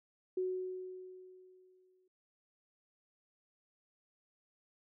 sine tone with exponential decay, 370 Hz, F#4, in tune, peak -31 dBFS, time 0.37-2.08 s, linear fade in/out 5 ms, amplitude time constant 370 ms, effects none

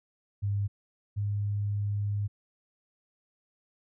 sine tone pair in turn, 101 / 102.41 Hz, G#2 / G#2, -48 / -24 cents, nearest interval unison, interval 24 cents, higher second, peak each -26 / -27 dBFS, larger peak first, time 0.42-0.68 / 1.16-2.28 s, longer second, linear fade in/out 20 ms, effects none

